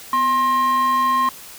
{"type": "tone with frequency modulation", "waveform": "sine", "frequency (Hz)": 1062, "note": "C6", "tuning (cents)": 25, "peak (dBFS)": -12, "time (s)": [0.13, 1.29], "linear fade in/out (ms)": 2, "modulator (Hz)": 811, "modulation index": 0.34, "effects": ["tanh soft clip ceiling -14 dBFS", "white hiss -39 dBFS RMS until 1.58 s"]}